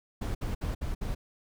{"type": "noise bursts", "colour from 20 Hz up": "brown", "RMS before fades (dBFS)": -32, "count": 5, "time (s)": [0.21, 1.15], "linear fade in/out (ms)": 10, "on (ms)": 140, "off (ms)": 60, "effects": []}